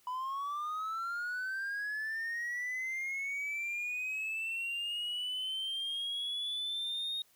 triangle linear sweep, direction up, 990 to 3729 Hz, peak -32 dBFS, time 0.07-7.22 s, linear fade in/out 2 ms, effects tanh soft clip ceiling -28 dBFS + white hiss -67 dBFS RMS until 7.35 s

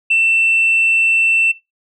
sine tone, 2680 Hz, E7, 28 cents sharp, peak -9 dBFS, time 0.1-1.52 s, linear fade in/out 10 ms, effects noise-tail reverb RT60 0.2 s tail -19 dB re dry + tanh soft clip ceiling -7 dBFS

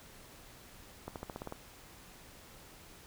accelerating click train, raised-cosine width 1 ms, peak -26 dBFS, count 8, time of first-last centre 1.08-1.524 s, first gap 78 ms, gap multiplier 0.93, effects pink hiss -55 dBFS RMS until 3.06 s

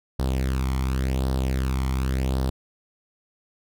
sawtooth tone with flanger, 65.41 Hz, C2, in tune, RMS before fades -24 dBFS, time 0.19-2.5 s, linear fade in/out 5 ms, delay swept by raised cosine 0.21 to 0.93 ms, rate 0.9 Hz, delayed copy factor +0.65, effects none

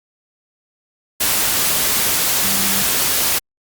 sine tone in noise, 196 Hz, G3, in tune, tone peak -27 dBFS, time 2.44-2.83 s, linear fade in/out 10 ms, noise white, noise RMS -17 dBFS, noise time 1.2-3.39 s, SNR -13 dB, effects Opus 48 kbps

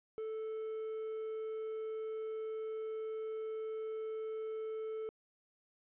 triangle tone with quantisation, 439.1 Hz, A4, 4 cents flat, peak -36 dBFS, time 0.18-5.09 s, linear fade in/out 0 ms, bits 10, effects resampled to 8000 Hz

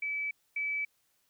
sine tone pair in turn, 2300 / 2300 Hz, D7 / D7, -37 / -37 cents, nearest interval unison, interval 0 cents, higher neither, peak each -31 / -30 dBFS, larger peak second, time 0.02-0.31 / 0.56-0.85 s, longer neither, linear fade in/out 5 ms, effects white hiss -73 dBFS RMS until 1.29 s

